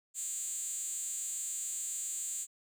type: tone with high-pass filter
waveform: 5% pulse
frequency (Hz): 272.8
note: C#4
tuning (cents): -28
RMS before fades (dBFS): -38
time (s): 0.14-2.47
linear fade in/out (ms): 50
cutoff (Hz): 7300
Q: 6.5
effects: none